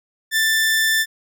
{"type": "tone", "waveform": "sawtooth", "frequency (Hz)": 1771, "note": "A6", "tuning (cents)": 11, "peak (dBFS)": -12, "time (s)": [0.31, 1.06], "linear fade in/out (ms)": 50, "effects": []}